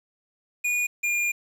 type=tone pair in turn; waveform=square; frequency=2448 / 2412 Hz; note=D#7 / D7; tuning=-29 / +46 cents; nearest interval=unison; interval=25 cents; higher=first; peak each=-23 dBFS; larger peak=neither; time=0.64-0.87 / 1.03-1.32 s; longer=second; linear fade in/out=10 ms; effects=low-pass 12000 Hz 12 dB/octave + 9-bit